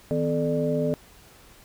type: tone cluster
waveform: sine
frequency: 158 / 252.2 / 436.2 / 594 Hz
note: D#3 / B3 / A4 / D5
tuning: +27 / +36 / -15 / +20 cents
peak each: -27 dBFS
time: 0.11-0.94 s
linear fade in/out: 0 ms
effects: tanh soft clip ceiling -11 dBFS + pink hiss -52 dBFS RMS until 1.64 s